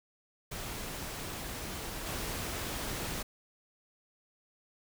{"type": "noise with level steps", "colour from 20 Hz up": "pink", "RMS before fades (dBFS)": [-40, -37], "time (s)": [0.51, 3.23], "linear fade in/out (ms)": 10, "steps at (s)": 2.06, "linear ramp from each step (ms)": 5, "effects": []}